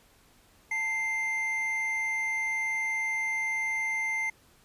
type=tone pair together; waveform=triangle; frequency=887.1 / 2093 Hz; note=A5 / C7; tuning=+14 / 0 cents; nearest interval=octave + minor third; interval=1486 cents; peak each=-37 / -26 dBFS; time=0.71-4.3 s; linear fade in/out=5 ms; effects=pink hiss -61 dBFS RMS until 4.64 s + resampled to 32000 Hz